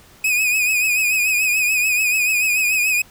45% pulse tone with vibrato, 2504 Hz, D#7, 10 cents sharp, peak -15 dBFS, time 0.24-3.02 s, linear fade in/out 5 ms, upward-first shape triangle, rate 6.9 Hz, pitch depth 71 cents each way, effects pink hiss -48 dBFS RMS until 3.1 s

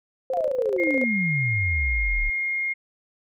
sine tone with tremolo, 523.3 Hz, C5, in tune, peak -22 dBFS, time 0.3-1.04 s, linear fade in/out 2 ms, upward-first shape square, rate 14 Hz, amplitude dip 70%
sine exponential sweep, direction down, 740 to 33.03 Hz, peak -23 dBFS, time 0.33-2.3 s, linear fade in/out 10 ms
sine tone, 2135 Hz, C7, 34 cents sharp, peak -23 dBFS, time 0.78-2.74 s, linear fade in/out 20 ms
effects none

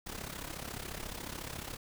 pink noise with amplitude modulation, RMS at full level -39 dBFS, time 0.06-1.77 s, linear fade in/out 10 ms, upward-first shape sine, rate 34.1 Hz, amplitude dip 75%, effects none

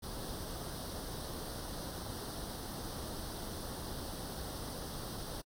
pink noise with comb filter, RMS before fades -43 dBFS, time 0.02-5.42 s, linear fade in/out 20 ms, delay 0.21 ms, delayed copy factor +0.75, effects AAC 64 kbps

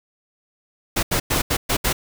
pink noise bursts at uneven times, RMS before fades -20 dBFS, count 6, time 0.96-1.03 / 1.11-1.2 / 1.3-1.42 / 1.5-1.57 / 1.69-1.77 / 1.84-1.93 s, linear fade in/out 10 ms, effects none

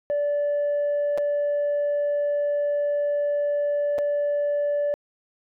sine tone with dropouts, 581 Hz, D5, 19 cents flat, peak -19 dBFS, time 0.1-4.94 s, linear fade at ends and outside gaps 0 ms, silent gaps 1.176-1.182 / 3.982-3.987 s, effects tanh soft clip ceiling -19 dBFS

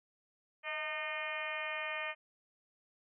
harmonic tone with a mistuned harmonic, 305.4 Hz, D#4, 32 cents flat, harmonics 2 / 3 / 4 / 5 / 6 / 7 / 8 / 9 / 10, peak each -44 / -48 / -45 / -51 / -42 / -44 / -42 / -53 / -49 dBFS, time 0.63-2.15 s, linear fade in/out 50 ms, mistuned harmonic 2, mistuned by +45 cents, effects none

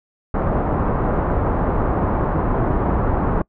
pink low-pass noise, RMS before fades -19 dBFS, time 0.34-3.42 s, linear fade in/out 5 ms, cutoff 1200 Hz, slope 24 dB/octave, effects noise-tail reverb RT60 0.1 s tail -25 dB re dry

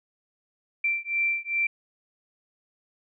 sine beating tone pair, 2349 / 2351.5 Hz, D7 / D7, 0 / +2 cents, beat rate 2.5 Hz, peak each -27 dBFS, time 0.84-1.67 s, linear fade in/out 5 ms, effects none

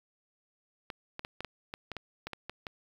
clicks, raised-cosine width 0.3 ms, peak -22 dBFS, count 12, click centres 0.902 / 1.194 / 1.249 / 1.406 / 1.447 / 1.739 / 1.917 / 1.967 / 2.27 / 2.333 / 2.496 / 2.668 s, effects 8-bit

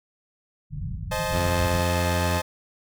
white low-pass noise, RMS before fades -32 dBFS, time 0.7-1.83 s, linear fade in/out 50 ms, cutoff 170 Hz, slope 48 dB/octave
sawtooth chord, A diminished, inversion first, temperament equal with one note detuned, 523.3 / 622.3 / 865.9 Hz, C5 / Eb5 / A5, 0 / 0 / -28 cents, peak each -26 dBFS, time 1.11-2.42 s, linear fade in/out 10 ms
sawtooth tone, 87.31 Hz, F2, in tune, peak -19 dBFS, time 1.31-2.42 s, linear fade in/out 50 ms
effects none

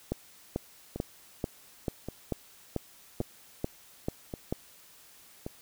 two click trains, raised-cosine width 2 ms, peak -22 / -16 dBFS, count 5 / 11, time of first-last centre 0.96-5.465 / 0.12-4.525 s, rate 0.888 / 2.27 Hz, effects white hiss -56 dBFS RMS until 5.61 s

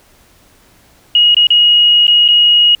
sine tone with dropouts, 2887 Hz, F#7, 43 cents flat, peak -5 dBFS, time 1.15-2.75 s, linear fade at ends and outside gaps 2 ms, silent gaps 1.346-1.367 / 1.47-1.504 / 2.069-2.079 / 2.28-2.286 s, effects pink hiss -48 dBFS RMS until 2.8 s

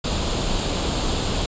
pink noise with comb filter, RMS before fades -23 dBFS, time 0.04-1.46 s, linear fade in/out 5 ms, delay 0.26 ms, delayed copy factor +0.55, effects resampled to 16000 Hz

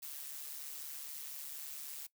blue noise with amplitude modulation, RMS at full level -43 dBFS, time 0.02-2.07 s, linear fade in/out 10 ms, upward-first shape sine, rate 144 Hz, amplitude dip 60%, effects noise-tail reverb RT60 0.1 s tail -19 dB re dry

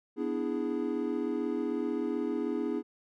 triangle chord, E dominant seventh, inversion second, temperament equal, 246.9 / 293.7 / 329.6 / 415.3 Hz, B3 / D4 / E4 / G#4, 0 / 0 / 0 / 0 cents, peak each -33 dBFS, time 0.16-2.83 s, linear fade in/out 50 ms, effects none

